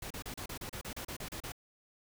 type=noise bursts; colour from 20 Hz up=pink; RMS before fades=-42 dBFS; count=13; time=0.02-1.521 s; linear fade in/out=5 ms; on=85 ms; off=33 ms; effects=none

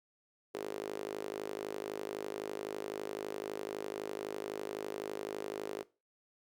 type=tone with high-pass filter; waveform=sawtooth; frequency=51.91 Hz; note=G#1; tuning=in tune; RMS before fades=-41 dBFS; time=0.54-5.83 s; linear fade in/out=5 ms; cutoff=410 Hz; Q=4.2; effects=noise-tail reverb RT60 0.3 s tail -20 dB re dry

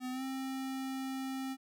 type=tone with pitch glide; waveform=square; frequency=253.8 to 265 Hz; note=B3 to C4; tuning=+47 to +22 cents; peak=-37 dBFS; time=0-1.57 s; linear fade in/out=50 ms; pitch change=+75 cents; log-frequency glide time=0.11-0.23 s; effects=none

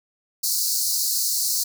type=high-pass noise; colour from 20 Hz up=pink; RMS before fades=-23 dBFS; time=0.43-1.64 s; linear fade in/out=10 ms; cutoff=4200 Hz; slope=96 dB/octave; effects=none

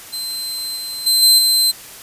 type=tone with level steps; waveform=sawtooth; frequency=4100 Hz; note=C8; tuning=36 cents flat; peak=-20 / -22 / -9 / -5 / -9 dBFS; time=0.12-1.72 s; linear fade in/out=20 ms; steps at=0.76 / 1.06 / 1.22 / 1.38 s; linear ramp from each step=10 ms; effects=white hiss -37 dBFS RMS until 2.02 s + resampled to 32000 Hz

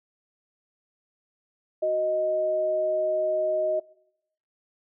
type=tone pair together; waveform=sine; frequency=370.7 / 623.4 Hz; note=F#4 / D#5; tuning=+3 / +3 cents; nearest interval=major sixth; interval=900 cents; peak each=-32 / -22 dBFS; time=1.82-3.8 s; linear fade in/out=10 ms; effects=noise-tail reverb RT60 0.8 s tail -23 dB re dry

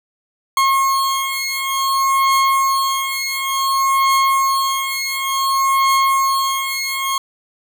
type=beating tone pair; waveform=40% pulse; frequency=1081 / 1081.56 Hz; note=C#6 / C#6; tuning=-44 / -43 cents; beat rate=0.56 Hz; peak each=-17 dBFS; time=0.57-7.18 s; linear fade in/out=2 ms; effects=none

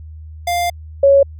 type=tone pair in turn; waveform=square / sine; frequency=699 / 554.8 Hz; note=F5 / C#5; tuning=+1 / +1 cents; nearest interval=major third; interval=400 cents; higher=first; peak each=-16 / -6 dBFS; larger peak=second; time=0.47-0.7 / 1.03-1.23 s; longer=first; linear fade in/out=5 ms; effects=added 78 Hz sine -31 dBFS peak until 1.39 s

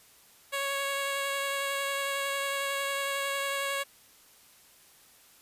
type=tone with vibrato; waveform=10% pulse; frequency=554.4 Hz; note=C#5; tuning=in tune; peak=-21 dBFS; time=0.52-3.84 s; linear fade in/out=20 ms; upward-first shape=triangle; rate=11 Hz; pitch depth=12 cents each way; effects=white hiss -58 dBFS RMS until 5.41 s + resampled to 32000 Hz

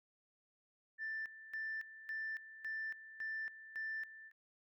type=tone with tremolo; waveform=sine; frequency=1771 Hz; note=A6; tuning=11 cents sharp; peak=-38 dBFS; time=0.98-4.32 s; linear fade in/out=50 ms; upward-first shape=square; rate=1.8 Hz; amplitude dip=80%; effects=tanh soft clip ceiling -35 dBFS

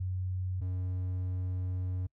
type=tone pair in turn; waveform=sine / triangle; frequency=92.5 / 91.75 Hz; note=F#2 / F#2; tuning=0 / -14 cents; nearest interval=unison; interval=14 cents; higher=first; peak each=-31 / -29 dBFS; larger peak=second; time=0-0.61 / 0.61-2.07 s; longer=second; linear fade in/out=10 ms; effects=noise-tail reverb RT60 0.1 s tail -26 dB re dry

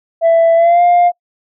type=tone with pitch glide; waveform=sine; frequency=664 to 703.5 Hz; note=E5 to F5; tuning=+12 to +12 cents; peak=-4 dBFS; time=0.21-1.12 s; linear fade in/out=50 ms; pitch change=+100 cents; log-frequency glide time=0.55-0.82 s; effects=noise-tail reverb RT60 0.1 s tail -25 dB re dry + tanh soft clip ceiling -5 dBFS

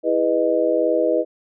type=chord; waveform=sine; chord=E major seventh; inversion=none; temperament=just; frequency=329.6 / 412 / 494.4 / 618.1 Hz; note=E4 / G#4 / B4 / D#5; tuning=0 / -14 / +2 / -12 cents; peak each=-22 / -25 / -20 / -20 dBFS; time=0.03-1.25 s; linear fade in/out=50 ms; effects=none

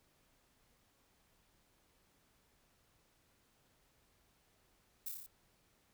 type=noise with echo; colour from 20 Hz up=violet; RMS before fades=-41 dBFS; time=5.06-5.09 s; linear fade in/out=5 ms; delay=29 ms; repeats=6; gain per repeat=-2 dB; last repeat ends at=5.264 s; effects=pink hiss -73 dBFS RMS until 5.93 s

